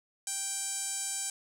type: tone with band-pass filter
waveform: sawtooth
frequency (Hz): 784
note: G5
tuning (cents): 0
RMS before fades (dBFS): -35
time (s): 0.27-1.3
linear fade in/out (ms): 2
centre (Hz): 8000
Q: 4.4
effects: none